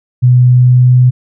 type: tone with pitch glide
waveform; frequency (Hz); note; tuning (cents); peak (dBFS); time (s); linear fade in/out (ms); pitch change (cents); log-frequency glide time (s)
sine; 124.7 to 125.71; B2 to B2; +17 to +31; -3; 0.22-1.11; 20; +14; 0.46-0.98
effects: none